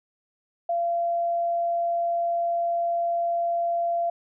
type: tone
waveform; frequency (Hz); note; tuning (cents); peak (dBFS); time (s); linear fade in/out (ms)
sine; 685; F5; -34; -22; 0.69-4.1; 5
effects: none